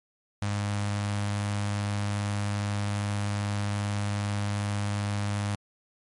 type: tone with notch filter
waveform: sawtooth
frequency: 102.5 Hz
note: G#2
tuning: 22 cents flat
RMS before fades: -29 dBFS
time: 0.42-5.55 s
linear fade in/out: 0 ms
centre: 380 Hz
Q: 1.2
effects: MP3 48 kbps